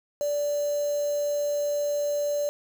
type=tone with quantisation; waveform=sine; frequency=583 Hz; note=D5; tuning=13 cents flat; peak=-24 dBFS; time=0.21-2.49 s; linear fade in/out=0 ms; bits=6; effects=none